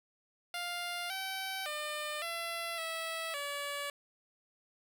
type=tone with pitch steps; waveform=10% pulse; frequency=701 / 768 / 601 / 675 / 653 / 572 Hz; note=F5 / G5 / D5 / E5 / E5 / D5; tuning=+6 / -36 / +40 / +41 / -17 / -46 cents; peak=-28 dBFS; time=0.54-3.9 s; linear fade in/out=2 ms; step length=560 ms; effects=none